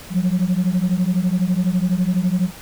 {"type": "beating tone pair", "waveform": "sine", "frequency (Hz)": [176.1, 188.1], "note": ["F3", "F#3"], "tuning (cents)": [15, 29], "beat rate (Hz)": 12, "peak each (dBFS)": -17, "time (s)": [0.1, 2.51], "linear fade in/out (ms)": 50, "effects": ["tanh soft clip ceiling -12 dBFS", "pink hiss -39 dBFS RMS until 2.61 s"]}